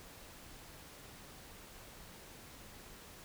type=silence; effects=pink hiss -54 dBFS RMS until 3.24 s